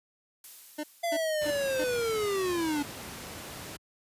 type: noise with exponential decay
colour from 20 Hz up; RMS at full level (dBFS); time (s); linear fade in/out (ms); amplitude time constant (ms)
blue; -45; 0.44-2.61; 2; 470
type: tone bursts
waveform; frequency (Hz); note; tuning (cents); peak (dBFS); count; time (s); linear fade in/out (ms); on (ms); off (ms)
25% pulse; 301.3; D4; +44; -28; 4; 0.78-1.844; 10; 56; 280
type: linear sweep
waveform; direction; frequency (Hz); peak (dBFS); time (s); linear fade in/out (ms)
square; down; 689 to 283.7; -28; 1.03-2.83; 10
type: noise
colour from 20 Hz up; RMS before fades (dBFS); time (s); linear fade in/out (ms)
pink; -41; 1.41-3.77; 10
effects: high-pass 80 Hz 12 dB/octave + resampled to 32000 Hz